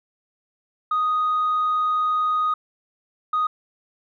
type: tone bursts at uneven times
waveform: sine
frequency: 1244.5 Hz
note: D#6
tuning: in tune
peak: -17 dBFS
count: 2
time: 0.91-2.54 / 3.33-3.47 s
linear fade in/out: 5 ms
effects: tanh soft clip ceiling -16 dBFS